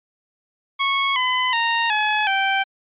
15% pulse tone with pitch steps, 1102 / 1010.5 / 926.7 / 849.8 / 779.2 Hz, C#6 / B5 / A#5 / G#5 / G5, -11 / +39 / -10 / +40 / -11 cents, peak -11 dBFS, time 0.79-2.64 s, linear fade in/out 20 ms, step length 370 ms, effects resampled to 8000 Hz

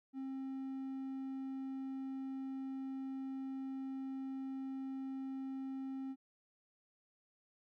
triangle tone, 266.8 Hz, C4, 34 cents sharp, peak -38 dBFS, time 0.13-6.16 s, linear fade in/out 50 ms, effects none

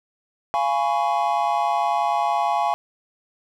triangle chord, C# dominant seventh, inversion first, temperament just, 693 / 831.5 / 997.9 / 1108.7 Hz, E#5 / G#5 / B5 / C#6, -14 / +2 / +18 / 0 cents, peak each -22 / -20 / -26 / -25 dBFS, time 0.54-2.74 s, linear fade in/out 0 ms, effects none

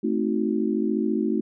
sine chord, A diminished seventh, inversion none, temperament equal with one note detuned, 220 / 261.6 / 315.8 / 370 Hz, A3 / C4 / Eb4 / Gb4, 0 / 0 / +26 / 0 cents, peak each -25 / -29 / -26 / -28 dBFS, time 0.03-1.41 s, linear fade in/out 10 ms, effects none

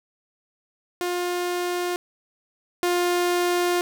sawtooth tone pair in turn, 354.7 / 353.1 Hz, F4 / F4, +27 / +19 cents, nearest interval unison, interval 8 cents, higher first, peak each -20 / -16 dBFS, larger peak second, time 1.01-1.96 / 2.83-3.81 s, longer second, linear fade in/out 0 ms, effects none

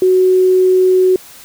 sine tone, 371 Hz, F#4, 5 cents sharp, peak -7 dBFS, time 0.02-1.16 s, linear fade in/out 2 ms, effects white hiss -38 dBFS RMS until 1.44 s

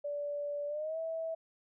sine tone with pitch glide, 580 to 651 Hz, D5 to E5, -22 to -22 cents, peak -34 dBFS, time 0.04-1.35 s, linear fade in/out 10 ms, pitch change +200 cents, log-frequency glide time 0.67-0.98 s, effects none

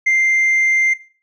sine tone with tanh clipping, 2093 Hz, C7, in tune, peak -12 dBFS, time 0.06-0.94 s, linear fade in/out 10 ms, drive 1 dB, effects noise-tail reverb RT60 0.4 s tail -18 dB re dry

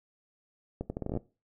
accelerating click train, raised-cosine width 2 ms, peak -20 dBFS, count 11, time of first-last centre 0.81-1.173 s, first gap 90 ms, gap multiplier 0.77, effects noise-tail reverb RT60 0.3 s tail -19 dB re dry

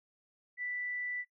sine tone, 1975.5 Hz, B6, in tune, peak -35 dBFS, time 0.57-1.25 s, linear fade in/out 50 ms, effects noise-tail reverb RT60 0.1 s tail -21 dB re dry

